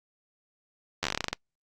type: slowing click train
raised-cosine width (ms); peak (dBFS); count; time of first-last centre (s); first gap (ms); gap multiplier
0.2; -10; 13; 1.03-1.33; 11; 1.14
effects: noise-tail reverb RT60 0.1 s tail -24 dB re dry + Opus 48 kbps